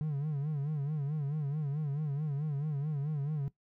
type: tone with vibrato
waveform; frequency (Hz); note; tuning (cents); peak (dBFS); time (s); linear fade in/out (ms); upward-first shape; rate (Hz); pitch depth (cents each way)
triangle; 146.83; D3; 0; -28; 0.01-3.48; 0; sine; 4.6; 110
effects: noise-tail reverb RT60 0.1 s tail -18 dB re dry + tanh soft clip ceiling -24 dBFS